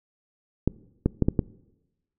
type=clicks; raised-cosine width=3 ms; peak=-7 dBFS; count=5; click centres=0.676 / 1.06 / 1.223 / 1.285 / 1.392 s; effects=noise-tail reverb RT60 1.0 s tail -22 dB re dry